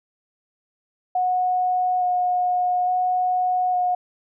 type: tone with vibrato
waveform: sine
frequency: 727 Hz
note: F#5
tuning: 31 cents flat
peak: -18 dBFS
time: 1.15-3.95 s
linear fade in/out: 5 ms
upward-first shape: square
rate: 0.58 Hz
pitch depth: 10 cents each way
effects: none